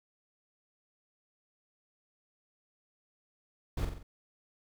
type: noise with echo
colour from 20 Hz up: brown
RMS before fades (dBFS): -32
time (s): 3.77-3.85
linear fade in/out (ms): 5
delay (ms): 45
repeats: 4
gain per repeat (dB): -5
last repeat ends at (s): 4.03
effects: none